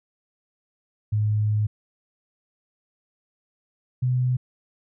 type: tone pair in turn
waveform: sine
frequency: 106.1 / 126.17 Hz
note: G#2 / B2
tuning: +38 / +37 cents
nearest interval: minor third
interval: 299 cents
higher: second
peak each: -19 dBFS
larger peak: neither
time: 1.12-1.67 / 4.02-4.37 s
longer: first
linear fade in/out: 10 ms
effects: none